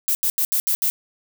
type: noise bursts at uneven times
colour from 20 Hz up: violet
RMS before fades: -20 dBFS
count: 6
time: 0.08-0.15 / 0.23-0.3 / 0.38-0.45 / 0.52-0.6 / 0.67-0.75 / 0.82-0.9 s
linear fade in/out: 0 ms
effects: none